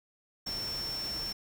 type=tone in noise; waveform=sine; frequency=5420 Hz; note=E8; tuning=47 cents sharp; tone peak=-34 dBFS; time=0.46-1.33 s; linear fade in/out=10 ms; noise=pink; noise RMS=-43 dBFS; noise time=0.46-1.33 s; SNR=+6 dB; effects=none